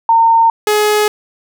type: tone pair in turn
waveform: sine / sawtooth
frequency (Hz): 913 / 421.5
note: A#5 / G#4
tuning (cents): -36 / +26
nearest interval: octave + minor second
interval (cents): 1338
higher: first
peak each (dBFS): -6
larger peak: neither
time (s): 0.09-0.5 / 0.67-1.08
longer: neither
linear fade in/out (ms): 2
effects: none